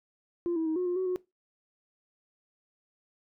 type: tone with pitch steps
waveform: sine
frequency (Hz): 345.6 / 323.8 / 316.7 / 362.5 / 354.7 / 373.6 / 364.6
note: F4 / E4 / D#4 / F#4 / F4 / F#4 / F#4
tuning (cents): -18 / -31 / +31 / -35 / +27 / +17 / -25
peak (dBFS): -25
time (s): 0.46-1.16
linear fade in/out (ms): 0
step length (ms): 100
effects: noise-tail reverb RT60 0.2 s tail -20 dB re dry + tanh soft clip ceiling -24 dBFS